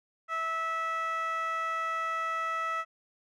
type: tone with band-pass filter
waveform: 15% pulse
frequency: 653 Hz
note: E5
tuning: 17 cents flat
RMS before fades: -32 dBFS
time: 0.28-2.85 s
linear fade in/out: 50 ms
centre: 1400 Hz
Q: 2.4
effects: none